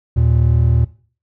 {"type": "tone pair together", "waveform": "triangle", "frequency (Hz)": [78.03, 116.54], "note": ["D#2", "A#2"], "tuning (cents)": [6, 0], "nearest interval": "perfect fifth", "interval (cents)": 694, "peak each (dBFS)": -12, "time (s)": [0.16, 0.85], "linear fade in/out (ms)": 10, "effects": ["noise-tail reverb RT60 0.4 s tail -17 dB re dry"]}